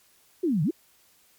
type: exponential two-way sweep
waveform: sine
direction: down then up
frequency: 389.9 to 140 to 389.9 Hz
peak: -21 dBFS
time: 0.43-0.71 s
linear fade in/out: 10 ms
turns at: 0.63 s
effects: white hiss -61 dBFS RMS until 1.38 s + MP3 96 kbps